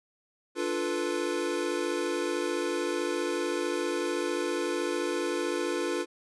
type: chord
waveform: square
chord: B half-diminished seventh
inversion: first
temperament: equal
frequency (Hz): 293.7 / 349.2 / 440 / 493.9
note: D4 / F4 / A4 / B4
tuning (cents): 0 / 0 / 0 / 0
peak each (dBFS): -36 / -32 / -36 / -35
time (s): 0.55-6.06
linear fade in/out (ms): 50
effects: resampled to 24000 Hz

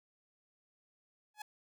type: tone with exponential growth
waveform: sawtooth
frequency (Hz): 845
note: G#5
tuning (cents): +30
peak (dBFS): -35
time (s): 1.34-1.42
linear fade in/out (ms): 5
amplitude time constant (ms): 16
effects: none

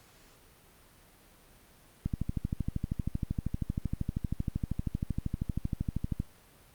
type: click train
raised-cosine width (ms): 5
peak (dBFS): -18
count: 54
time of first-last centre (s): 2.06-6.201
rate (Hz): 12.8
effects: pink hiss -59 dBFS RMS until 6.74 s + Opus 48 kbps

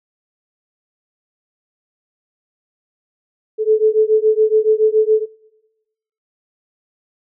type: beating tone pair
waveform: sine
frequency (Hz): 430.9 / 438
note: A4 / A4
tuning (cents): -36 / -8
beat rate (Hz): 7.1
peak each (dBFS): -14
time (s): 3.58-5.26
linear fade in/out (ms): 50
effects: noise-tail reverb RT60 1.0 s tail -23 dB re dry

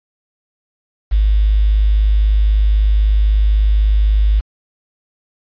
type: tone with quantisation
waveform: sine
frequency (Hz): 51.91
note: G#1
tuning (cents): 0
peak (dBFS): -9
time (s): 1.11-4.41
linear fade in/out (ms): 20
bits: 6
effects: resampled to 11025 Hz

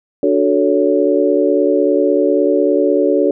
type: chord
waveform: sine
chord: D major seventh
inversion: none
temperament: equal with one note detuned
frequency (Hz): 293.7 / 370 / 440 / 562.4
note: D4 / F#4 / A4 / C#5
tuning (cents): 0 / 0 / 0 / +25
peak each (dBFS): -16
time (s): 0.23-3.31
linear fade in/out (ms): 2
effects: none

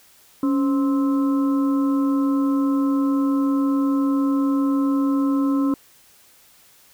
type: harmonic tone with a mistuned harmonic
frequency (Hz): 261.6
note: C4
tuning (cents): 0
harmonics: 1 / 2 / 4 / 5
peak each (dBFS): -17 / -33 / -32 / -35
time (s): 0.43-5.74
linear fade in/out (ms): 2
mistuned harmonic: 1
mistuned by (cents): +100
effects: white hiss -53 dBFS RMS until 6.93 s

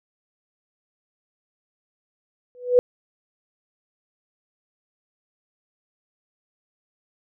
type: tone with exponential growth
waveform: sine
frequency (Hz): 493.9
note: B4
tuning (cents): 0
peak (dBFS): -8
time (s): 2.55-2.79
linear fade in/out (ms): 0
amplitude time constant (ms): 52
effects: none

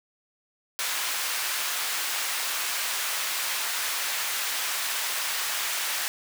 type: high-pass noise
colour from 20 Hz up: pink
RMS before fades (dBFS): -29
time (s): 0.79-6.08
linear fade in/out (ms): 0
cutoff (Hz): 1300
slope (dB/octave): 12
effects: none

